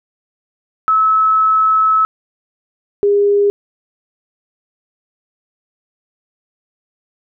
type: tone pair in turn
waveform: sine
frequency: 1297 / 406.2 Hz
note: E6 / G#4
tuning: -28 / -38 cents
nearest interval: octave + minor sixth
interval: 2010 cents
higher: first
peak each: -9 dBFS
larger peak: neither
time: 0.88-2.05 / 3.03-3.5 s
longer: first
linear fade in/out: 0 ms
effects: none